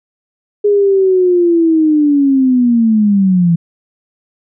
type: linear sweep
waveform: sine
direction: down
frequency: 415.3 to 165.2 Hz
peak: -7 dBFS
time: 0.64-3.56 s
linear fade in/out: 10 ms
effects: none